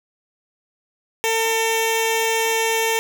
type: tone with notch filter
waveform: 10% pulse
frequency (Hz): 450.5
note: A4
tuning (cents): +41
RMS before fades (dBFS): -20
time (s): 1.24-2.99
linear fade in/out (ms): 0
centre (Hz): 1400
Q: 1.7
effects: none